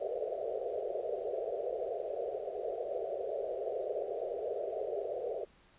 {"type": "band-pass noise", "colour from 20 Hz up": "pink", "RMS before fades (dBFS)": -37, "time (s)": [0, 5.45], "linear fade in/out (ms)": 10, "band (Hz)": [390, 690], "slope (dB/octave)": 96, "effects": ["pink hiss -64 dBFS RMS until 5.78 s", "resampled to 8000 Hz"]}